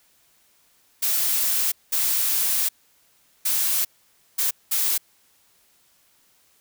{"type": "noise bursts at uneven times", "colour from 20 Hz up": "blue", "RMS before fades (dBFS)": -22, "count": 5, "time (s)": [[1.02, 1.72], [1.92, 2.69], [3.45, 3.85], [4.38, 4.51], [4.71, 4.98]], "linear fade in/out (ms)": 10, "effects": ["white hiss -61 dBFS RMS until 6.6 s"]}